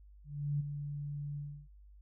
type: tone with ADSR envelope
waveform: sine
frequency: 144.9 Hz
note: D3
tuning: 23 cents flat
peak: -29 dBFS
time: 0.24-1.68 s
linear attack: 360 ms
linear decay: 14 ms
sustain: -8 dB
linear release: 310 ms
effects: added 50 Hz sine -54 dBFS peak until 2.01 s